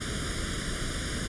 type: noise with comb filter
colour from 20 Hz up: pink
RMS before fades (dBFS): -32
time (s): 0-1.28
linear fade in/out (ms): 20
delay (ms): 0.58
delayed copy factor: +0.95
effects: resampled to 24000 Hz